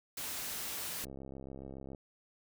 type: noise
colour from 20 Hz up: white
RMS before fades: -40 dBFS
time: 0.17-1.05 s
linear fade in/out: 5 ms
type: click train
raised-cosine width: 2 ms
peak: -33 dBFS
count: 62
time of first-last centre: 1.04-1.948 s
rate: 67.2 Hz
effects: none